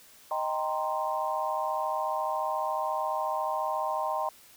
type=chord; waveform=sine; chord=C minor seventh; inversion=first; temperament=equal; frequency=622.3 / 784 / 932.3 / 1046.5 Hz; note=Eb5 / G5 / Bb5 / C6; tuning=0 / 0 / 0 / 0 cents; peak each=-33 dBFS; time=0.31-4.29 s; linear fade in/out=2 ms; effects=white hiss -55 dBFS RMS until 4.56 s